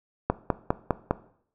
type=click train; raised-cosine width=1 ms; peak=-7 dBFS; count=5; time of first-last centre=0.3-1.11 s; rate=4.94 Hz; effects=noise-tail reverb RT60 0.6 s tail -17 dB re dry